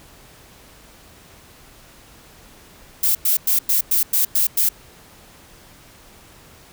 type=noise bursts; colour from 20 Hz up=violet; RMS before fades=-17 dBFS; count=8; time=3.03-4.69 s; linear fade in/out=5 ms; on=120 ms; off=100 ms; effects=pink hiss -47 dBFS RMS until 6.72 s